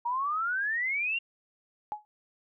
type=exponential sweep; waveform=sine; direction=up; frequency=933 to 2816 Hz; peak=-27 dBFS; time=0.05-1.19 s; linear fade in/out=10 ms
type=tone with exponential decay; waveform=sine; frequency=843 Hz; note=G#5; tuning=26 cents sharp; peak=-27 dBFS; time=1.92-2.05 s; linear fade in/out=0 ms; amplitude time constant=27 ms
effects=none